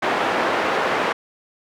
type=band-pass noise; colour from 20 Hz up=pink; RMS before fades=-21 dBFS; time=0.02-1.13 s; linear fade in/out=10 ms; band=440 to 1900 Hz; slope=12 dB/octave; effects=none